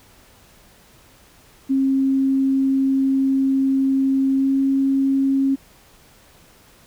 sine tone with pitch glide, 268.8 to 271.1 Hz, C4 to C#4, +47 to -38 cents, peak -15 dBFS, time 1.69-5.56 s, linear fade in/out 20 ms, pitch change +15 cents, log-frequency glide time 4.34-4.58 s, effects pink hiss -51 dBFS RMS until 6.86 s

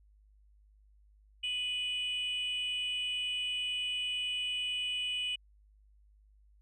sine tone pair together, 2489 / 2960 Hz, D#7 / F#7, 0 / 0 cents, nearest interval minor third, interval 300 cents, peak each -36 / -31 dBFS, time 1.43-5.36 s, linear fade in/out 10 ms, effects tanh soft clip ceiling -29 dBFS + added 51 Hz sine -60 dBFS peak until 6.61 s

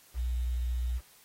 sine tone with quantisation, 60.9 Hz, B1, 24 cents flat, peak -28 dBFS, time 0.14-1.01 s, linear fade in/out 50 ms, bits 9, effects white hiss -59 dBFS RMS until 1.24 s + AAC 48 kbps

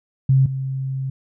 sine tone pair in turn, 133.5 / 133.5 Hz, C3 / C3, +35 / +35 cents, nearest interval unison, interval 0 cents, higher neither, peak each -11 / -22 dBFS, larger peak first, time 0.29-0.46 / 0.46-1.1 s, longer second, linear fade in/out 5 ms, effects none

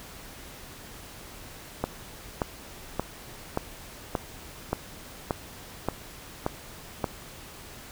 click train, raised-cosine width 1 ms, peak -11 dBFS, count 10, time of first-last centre 1.84-7.042 s, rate 1.73 Hz, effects pink hiss -45 dBFS RMS until 7.91 s

